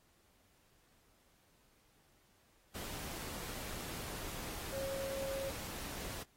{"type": "tone in noise", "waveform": "sine", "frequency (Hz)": 543, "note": "C#5", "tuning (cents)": -36, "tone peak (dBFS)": -38, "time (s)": [4.72, 5.51], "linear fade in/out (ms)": 20, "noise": "pink", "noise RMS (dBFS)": -45, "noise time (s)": [2.74, 6.24], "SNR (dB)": 4, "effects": ["pink hiss -71 dBFS RMS until 6.36 s", "AAC 48 kbps"]}